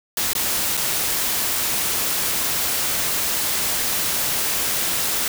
white noise with dropouts, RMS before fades -22 dBFS, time 0.17-5.28 s, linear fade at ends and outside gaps 2 ms, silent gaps 0.333-0.351 / 0.77-0.774 s, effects none

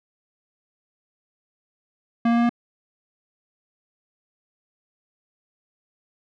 square tone with pitch steps, 233.1 / 234.6 / 236.1 / 237.6 Hz, A#3 / A#3 / A#3 / A#3, 0 / +11 / +22 / +33 cents, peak -17 dBFS, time 2.25-2.494 s, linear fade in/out 5 ms, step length 61 ms, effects low-pass 2000 Hz 12 dB/octave

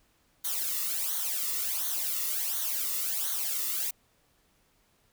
blue noise with flanger, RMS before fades -31 dBFS, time 0.44-3.91 s, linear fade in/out 10 ms, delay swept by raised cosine 0.39 to 1.3 ms, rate 1.4 Hz, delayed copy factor -0.8, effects pink hiss -68 dBFS RMS until 5.12 s

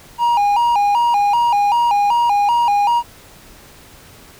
triangle tone with vibrato, 880 Hz, A5, in tune, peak -10 dBFS, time 0.18-3.03 s, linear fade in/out 50 ms, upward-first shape square, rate 2.6 Hz, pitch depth 130 cents each way, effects pink hiss -43 dBFS RMS until 4.39 s

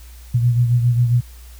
sine beating tone pair, 120 / 127.4 Hz, B2 / C3, -49 / -46 cents, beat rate 7.4 Hz, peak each -13 / -22 dBFS, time 0.34-1.21 s, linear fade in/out 10 ms, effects added 60 Hz sine -37 dBFS peak until 1.59 s + white hiss -48 dBFS RMS until 1.59 s

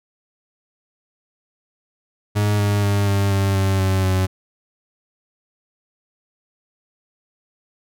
40% pulse tone with pitch steps, 103.9 / 102.41 / 100.94 / 99.49 / 98.07 / 96.66 / 95.28 / 93.91 Hz, G#2 / G#2 / G#2 / G2 / G2 / G2 / G2 / F#2, +1 / -24 / -49 / +26 / +1 / -24 / -49 / +26 cents, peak -15 dBFS, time 2.35-4.27 s, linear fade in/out 20 ms, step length 240 ms, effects none

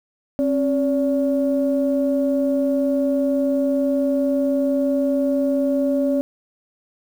sine tone pair together, 269.9 / 572 Hz, C#4 / D5, -46 / -46 cents, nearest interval octave + minor second, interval 1300 cents, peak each -18 / -20 dBFS, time 0.39-6.21 s, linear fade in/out 0 ms, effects tanh soft clip ceiling -9 dBFS + 8-bit

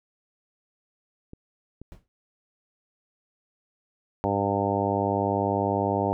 clicks, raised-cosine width 3 ms, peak -28 dBFS, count 2, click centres 1.334 / 1.816 s
brown noise with exponential decay, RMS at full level -41 dBFS, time 1.92-2.08 s, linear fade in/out 0 ms, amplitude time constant 34 ms
harmonic tone, 100 Hz, G2, 35 cents sharp, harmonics 1 / 2 / 3 / 4 / 5 / 6 / 7 / 8 / 9, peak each -31 / -31 / -31 / -31 / -31 / -31 / -31 / -31 / -31 dBFS, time 4.24-6.13 s, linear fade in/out 0 ms
effects none

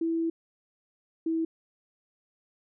sine tone pair in turn, 329.6 / 325.6 Hz, E4 / E4, 0 / -21 cents, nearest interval unison, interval 21 cents, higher first, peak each -25 dBFS, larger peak neither, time 0.01-0.3 / 1.26-1.45 s, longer first, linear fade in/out 5 ms, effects none

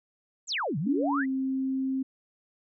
sine exponential two-way sweep, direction down then up, 7930 to 133.9 to 2108 Hz, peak -27 dBFS, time 0.47-1.26 s, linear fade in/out 50 ms, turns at 0.78 s
sine tone with pitch glide, 282.4 to 265 Hz, C#4 to C4, +32 to +22 cents, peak -26 dBFS, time 0.86-2.03 s, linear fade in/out 10 ms, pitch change -110 cents, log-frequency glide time 1.18-1.25 s
effects none

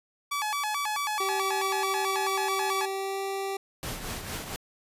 sawtooth tone with vibrato, 987.8 Hz, B5, in tune, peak -24 dBFS, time 0.31-2.86 s, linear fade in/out 10 ms, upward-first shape square, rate 4.6 Hz, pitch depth 260 cents each way
25% pulse tone with pitch glide, 387.4 to 390.3 Hz, G4 to G4, -20 to -8 cents, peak -26 dBFS, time 1.2-3.57 s, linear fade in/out 5 ms, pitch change +12 cents, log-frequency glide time 2.92-3.22 s
pink noise with tremolo, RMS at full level -33 dBFS, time 3.83-4.56 s, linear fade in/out 0 ms, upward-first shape triangle, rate 4.4 Hz, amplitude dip 60%
effects resampled to 32000 Hz

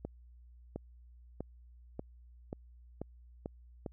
accelerating click train, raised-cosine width 2 ms, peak -25 dBFS, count 8, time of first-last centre 0.05-3.862 s, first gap 710 ms, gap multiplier 0.91, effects added 60 Hz sine -54 dBFS peak until 3.92 s

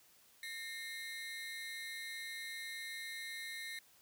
30% pulse ring-modulated tone, 1975.5 Hz, B6, in tune, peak -37 dBFS, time 0.43-3.79 s, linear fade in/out 2 ms, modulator 148 Hz, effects white hiss -66 dBFS RMS until 4.01 s

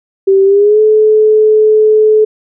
sine tone with pitch glide, 388.3 to 430.8 Hz, G4 to A4, -16 to -37 cents, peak -4 dBFS, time 0.27-2.25 s, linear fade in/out 10 ms, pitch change +179 cents, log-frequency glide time 0.44-0.8 s, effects none

